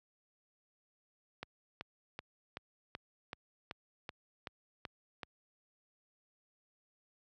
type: click train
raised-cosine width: 0.3 ms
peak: -25 dBFS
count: 11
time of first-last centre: 1.43-5.232 s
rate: 2.63 Hz
effects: high-pass 60 Hz 12 dB/octave